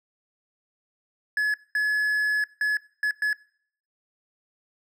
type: tone bursts at uneven times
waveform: triangle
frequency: 1703 Hz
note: G#6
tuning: 43 cents sharp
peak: -19 dBFS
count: 5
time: 1.37-1.54 / 1.75-2.44 / 2.61-2.77 / 3.03-3.11 / 3.22-3.33 s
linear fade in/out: 2 ms
effects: noise-tail reverb RT60 0.6 s tail -23 dB re dry